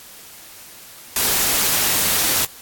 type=noise; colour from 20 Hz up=white; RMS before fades=-18 dBFS; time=1.16-2.45 s; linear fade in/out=2 ms; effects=white hiss -41 dBFS RMS until 2.61 s + AAC 64 kbps